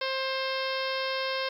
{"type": "harmonic tone", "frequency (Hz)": 529, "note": "C5", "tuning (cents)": 19, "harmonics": [1, 2, 3, 4, 5, 6, 7, 8, 9, 10], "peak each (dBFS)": [-32, -35, -37, -38, -39, -40, -40, -41, -42, -42], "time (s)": [0.01, 1.49], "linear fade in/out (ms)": 5, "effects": ["10-bit"]}